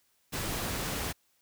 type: noise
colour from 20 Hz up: pink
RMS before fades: -34 dBFS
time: 0.32-1.13 s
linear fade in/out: 20 ms
effects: white hiss -71 dBFS RMS until 1.41 s